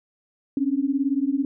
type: beating tone pair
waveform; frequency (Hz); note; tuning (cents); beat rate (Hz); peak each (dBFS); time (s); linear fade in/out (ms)
sine; 266.7 / 284.7; C4 / C#4; +33 / +46; 18; -23; 0.57-1.45; 2
effects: none